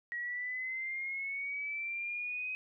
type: linear sweep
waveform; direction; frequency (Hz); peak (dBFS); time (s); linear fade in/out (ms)
sine; up; 1901 to 2525; -35; 0.12-2.55; 0
effects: none